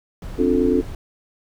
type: noise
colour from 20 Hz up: brown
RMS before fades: -31 dBFS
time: 0.22-0.95 s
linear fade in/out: 2 ms
type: chord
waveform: sine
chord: D minor seventh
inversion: third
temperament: just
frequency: 264.3 / 293.7 / 352.4 / 440.5 Hz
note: C4 / D4 / F4 / A4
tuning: +18 / 0 / +16 / +2 cents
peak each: -19 / -22 / -21 / -21 dBFS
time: 0.38-0.82 s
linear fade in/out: 20 ms
effects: none